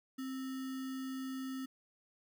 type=tone with sample-and-hold; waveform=sine; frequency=263.3 Hz; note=C4; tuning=11 cents sharp; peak=-38 dBFS; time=0.18-1.66 s; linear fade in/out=10 ms; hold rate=1575 Hz; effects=none